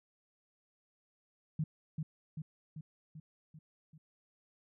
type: tone with echo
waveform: sine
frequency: 155.56 Hz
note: D#3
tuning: in tune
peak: -30 dBFS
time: 1.59-1.64 s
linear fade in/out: 5 ms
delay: 390 ms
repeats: 6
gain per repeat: -4 dB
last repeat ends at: 3.98 s
effects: none